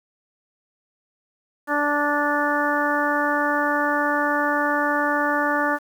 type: harmonic tone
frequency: 292.2 Hz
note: D4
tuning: 9 cents flat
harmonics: 1 / 2 / 3 / 4 / 5 / 6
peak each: -26 / -26 / -26 / -26 / -26 / -26 dBFS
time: 1.67-5.79 s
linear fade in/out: 50 ms
effects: 8-bit